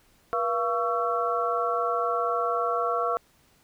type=tone cluster; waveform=sine; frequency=481.3 / 686 / 1121 / 1338 Hz; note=B4 / F5 / C#6 / E6; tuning=-45 / -31 / +19 / +25 cents; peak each=-29 dBFS; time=0.33-3.17 s; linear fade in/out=0 ms; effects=pink hiss -62 dBFS RMS until 3.63 s